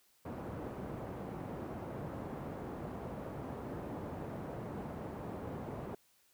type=band-pass noise; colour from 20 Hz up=pink; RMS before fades=-43 dBFS; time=0.25-5.95 s; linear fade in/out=5 ms; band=100 to 800 Hz; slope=12 dB/octave; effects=white hiss -70 dBFS RMS until 6.33 s